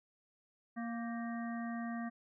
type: harmonic tone with a mistuned harmonic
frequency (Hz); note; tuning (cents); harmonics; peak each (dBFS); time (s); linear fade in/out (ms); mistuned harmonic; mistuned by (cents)
233.1; A#3; 0; 1 / 3 / 5 / 7 / 8; -38 / -46 / -50 / -53 / -50; 0.76-2.1; 20; 7; -59
effects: none